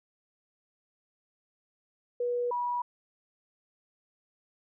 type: tone pair in turn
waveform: sine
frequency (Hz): 485.6 / 971.2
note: B4 / B5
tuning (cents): -29 / -29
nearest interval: octave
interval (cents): 1200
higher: second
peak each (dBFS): -27 / -28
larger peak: first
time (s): 2.2-2.51 / 2.51-2.82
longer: neither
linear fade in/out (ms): 5
effects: none